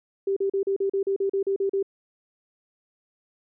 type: tone bursts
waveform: sine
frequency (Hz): 392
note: G4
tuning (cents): 0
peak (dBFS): -21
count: 12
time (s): 0.27-1.828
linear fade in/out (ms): 5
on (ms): 95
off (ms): 38
effects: none